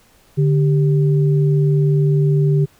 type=tone pair together; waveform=sine; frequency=146.83 / 392 Hz; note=D3 / G4; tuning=0 / 0 cents; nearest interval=octave + perfect fourth; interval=1700 cents; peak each=-12 / -21 dBFS; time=0.37-2.66 s; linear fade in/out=20 ms; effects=pink hiss -53 dBFS RMS until 2.79 s